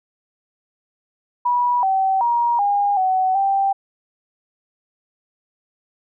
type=tone with pitch steps; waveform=sine; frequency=974 / 768 / 948 / 811 / 751 / 785 Hz; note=B5 / G5 / A#5 / G#5 / F#5 / G5; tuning=-24 / -36 / +29 / -41 / +26 / +2 cents; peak=-15 dBFS; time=1.45-3.73 s; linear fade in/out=10 ms; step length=380 ms; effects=none